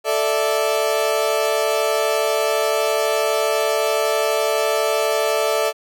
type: chord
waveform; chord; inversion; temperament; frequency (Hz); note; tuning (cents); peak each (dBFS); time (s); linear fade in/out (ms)
35% pulse; A suspended fourth; none; equal; 440 / 587.3 / 659.3; A4 / D5 / E5; 0 / 0 / 0; -20 / -20 / -20; 0.04-5.73; 50
effects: none